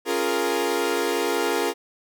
sawtooth chord, Bb minor seventh, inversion first, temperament equal, 277.2 / 349.2 / 415.3 / 466.2 Hz, Db4 / F4 / Ab4 / Bb4, 0 / 0 / 0 / 0 cents, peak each -27 / -23 / -23 / -22 dBFS, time 0.05-1.74 s, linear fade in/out 50 ms, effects none

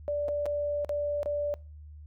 sine tone with dropouts, 584 Hz, D5, 10 cents flat, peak -27 dBFS, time 0.08-1.54 s, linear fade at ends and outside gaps 0 ms, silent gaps 0.283-0.288 / 0.457-0.463 / 0.847-0.893 / 1.231-1.259 s, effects noise-tail reverb RT60 0.4 s tail -25 dB re dry + added 75 Hz sine -44 dBFS peak until 2.06 s

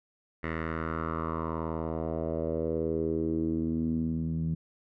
10% pulse tone with low-pass filter sweep, 80.9 Hz, E2, 32 cents flat, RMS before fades -31 dBFS, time 0.43-4.55 s, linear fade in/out 10 ms, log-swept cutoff 1900 to 170 Hz, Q 3.8, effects none

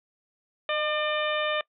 harmonic tone with a mistuned harmonic, 600 Hz, D5, 37 cents sharp, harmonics 1 / 2 / 3 / 4 / 5 / 6, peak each -28 / -31 / -33 / -34 / -35 / -36 dBFS, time 0.69-1.61 s, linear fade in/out 2 ms, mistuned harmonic 1, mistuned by +27 cents, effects noise-tail reverb RT60 0.1 s tail -23 dB re dry

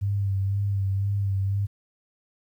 sine tone with vibrato, 98.8 Hz, G2, 14 cents sharp, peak -22 dBFS, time 0.01-1.67 s, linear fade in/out 20 ms, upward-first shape sine, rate 2 Hz, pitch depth 34 cents each way, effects 10-bit

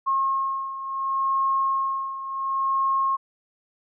sine beating tone pair, 1079 / 1079.7 Hz, C#6 / C#6, -47 / -46 cents, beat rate 0.7 Hz, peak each -23 / -28 dBFS, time 0.06-3.17 s, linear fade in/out 20 ms, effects none

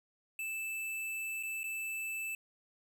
square tone with dropouts, 2637 Hz, E7, in tune, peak -37 dBFS, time 0.39-2.35 s, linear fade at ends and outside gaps 2 ms, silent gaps 1.428-1.433 / 1.633-1.64 s, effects none

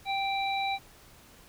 harmonic tone, 784 Hz, G5, in tune, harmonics 1 / 3 / 5, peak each -29 / -34 / -36 dBFS, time 0.05-0.79 s, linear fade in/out 50 ms, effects pink hiss -55 dBFS RMS until 1.48 s

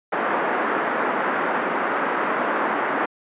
white band-pass noise, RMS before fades -23 dBFS, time 0.12-3.06 s, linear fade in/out 10 ms, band 230 to 1600 Hz, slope 24 dB/octave, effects resampled to 8000 Hz

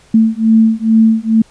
sine beating tone pair, 221.5 / 223.8 Hz, A3 / A3, +12 / +30 cents, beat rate 2.3 Hz, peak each -10 dBFS, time 0.14-1.42 s, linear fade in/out 5 ms, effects pink hiss -47 dBFS RMS until 1.5 s + resampled to 22050 Hz

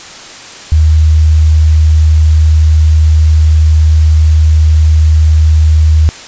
sine tone, 78 Hz, D#2, 5 cents sharp, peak -3 dBFS, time 0.72-6.09 s, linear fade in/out 0 ms, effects white hiss -29 dBFS RMS until 6.27 s + resampled to 16000 Hz

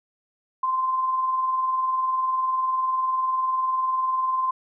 sine tone with tremolo, 1040 Hz, C6, 11 cents flat, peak -19 dBFS, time 0.63-4.51 s, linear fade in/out 5 ms, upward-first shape sine, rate 20 Hz, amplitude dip 40%, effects none

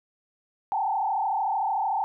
sine tone with frequency modulation, 830.6 Hz, G#5, in tune, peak -23 dBFS, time 0.72-2.04 s, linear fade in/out 0 ms, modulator 33.4 Hz, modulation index 2.2, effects none

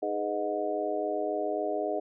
harmonic tone with a mistuned harmonic, 103.83 Hz, G#2, in tune, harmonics 3 / 4 / 5 / 6 / 7, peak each -36 / -33 / -38 / -32 / -35 dBFS, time 0.02-2 s, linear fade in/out 10 ms, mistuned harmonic 5, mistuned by -57 cents, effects none

